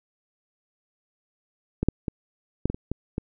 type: clicks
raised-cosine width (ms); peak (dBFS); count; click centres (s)
3; -11 / -6 / -14 / -8 / -15 / -21 / -14 / -14; 8; 1.83 / 1.886 / 2.082 / 2.656 / 2.7 / 2.745 / 2.916 / 3.181
effects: none